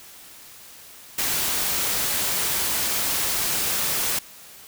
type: noise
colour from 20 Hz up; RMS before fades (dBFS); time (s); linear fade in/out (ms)
white; -24; 1.18-4.19; 5
effects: white hiss -45 dBFS RMS until 4.67 s